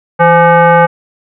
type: tone with frequency modulation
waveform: sine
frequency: 164.6 Hz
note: E3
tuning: 2 cents flat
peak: -3 dBFS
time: 0.19-0.87 s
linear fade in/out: 20 ms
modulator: 681 Hz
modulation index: 1.8
effects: none